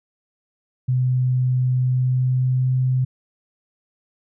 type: tone with pitch glide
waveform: sine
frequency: 127.1 to 128.5 Hz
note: C3 to C3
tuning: -50 to -31 cents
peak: -16 dBFS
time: 0.88-3.05 s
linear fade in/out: 10 ms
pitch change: +19 cents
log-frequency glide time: 1.8-2.69 s
effects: none